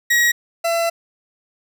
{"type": "tone pair in turn", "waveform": "40% pulse", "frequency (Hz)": [1903, 672.8], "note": ["A#6", "E5"], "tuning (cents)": [35, 35], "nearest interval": "octave + tritone", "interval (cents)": 1800, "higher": "first", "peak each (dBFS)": [-12, -16], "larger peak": "first", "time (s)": [[0.1, 0.32], [0.64, 0.9]], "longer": "second", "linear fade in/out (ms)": 10, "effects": []}